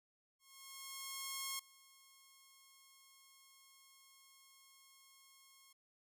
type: tone with ADSR envelope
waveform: 5% pulse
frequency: 1082 Hz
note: C#6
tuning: 42 cents flat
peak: -28 dBFS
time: 0.39-5.73 s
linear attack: 1200 ms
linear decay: 5 ms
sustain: -23 dB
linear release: 7 ms
effects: none